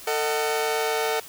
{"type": "chord", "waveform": "sawtooth", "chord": "D# diminished", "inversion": "second", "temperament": "just", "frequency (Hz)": [448, 622.3, 746.7], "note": ["A4", "D#5", "F#5"], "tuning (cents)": [31, 0, 16], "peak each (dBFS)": [-21, -27, -25], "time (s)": [0.07, 1.2], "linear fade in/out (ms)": 5, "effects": ["white hiss -43 dBFS RMS until 1.28 s"]}